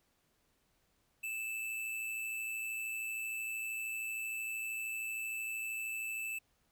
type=tone with amplitude modulation; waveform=square; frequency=2637 Hz; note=E7; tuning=in tune; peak=-36 dBFS; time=1.23-6.39 s; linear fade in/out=10 ms; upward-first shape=sine; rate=113 Hz; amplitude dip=40%; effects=pink hiss -75 dBFS RMS until 6.71 s